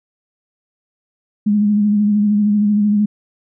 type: tone with vibrato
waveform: sine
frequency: 207.7 Hz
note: G#3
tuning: in tune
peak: -11 dBFS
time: 1.46-3.06 s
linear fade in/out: 10 ms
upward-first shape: sine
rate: 13 Hz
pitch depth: 34 cents each way
effects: none